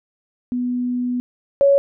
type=tone pair in turn; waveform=sine; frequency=246.9 / 558.4 Hz; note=B3 / C#5; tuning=0 / +13 cents; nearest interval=octave + major second; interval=1413 cents; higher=second; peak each=-19 / -10 dBFS; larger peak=second; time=0.52-1.2 / 1.61-1.78 s; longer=first; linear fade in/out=0 ms; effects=none